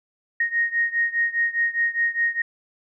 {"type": "beating tone pair", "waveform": "sine", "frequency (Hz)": [1863, 1867.9], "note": ["A#6", "A#6"], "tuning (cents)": [-2, 3], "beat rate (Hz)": 4.9, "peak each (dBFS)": [-22, -24], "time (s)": [0.4, 2.42], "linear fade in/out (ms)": 5, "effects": []}